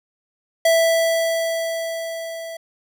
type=tone with level ramp; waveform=square; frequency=659.3 Hz; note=E5; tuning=in tune; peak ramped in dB=-13 to -31 dBFS; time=0.65-2.57 s; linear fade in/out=5 ms; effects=none